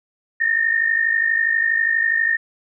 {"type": "tone pair together", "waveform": "sine", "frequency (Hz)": [1785, 1837.3], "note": ["A6", "A#6"], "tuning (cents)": [24, -26], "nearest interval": "unison", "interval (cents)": 50, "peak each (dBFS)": [-21, -17], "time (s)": [0.4, 2.37], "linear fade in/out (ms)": 10, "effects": []}